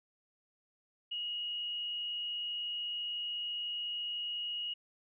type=tone with frequency modulation; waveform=sine; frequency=2884 Hz; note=F#7; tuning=45 cents flat; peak=-35 dBFS; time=1.11-4.74 s; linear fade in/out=10 ms; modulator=94.1 Hz; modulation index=0.37; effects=none